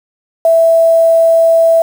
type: tone with quantisation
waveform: sine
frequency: 659.3 Hz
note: E5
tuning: in tune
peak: -5 dBFS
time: 0.45-1.82 s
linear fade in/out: 2 ms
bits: 5
effects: none